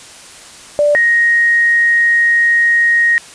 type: tone pair in turn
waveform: sine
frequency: 587.3 / 1873.2 Hz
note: D5 / A#6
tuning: 0 / +8 cents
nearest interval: octave + minor sixth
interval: 2008 cents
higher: second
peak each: -8 dBFS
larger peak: neither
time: 0.79-0.95 / 0.95-3.18 s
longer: second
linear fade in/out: 0 ms
effects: white hiss -36 dBFS RMS until 3.34 s + resampled to 22050 Hz